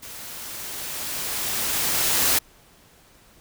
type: noise with level ramp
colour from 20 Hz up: white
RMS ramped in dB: -39 to -19 dBFS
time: 0.02-2.39 s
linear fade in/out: 10 ms
effects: pink hiss -54 dBFS RMS until 3.4 s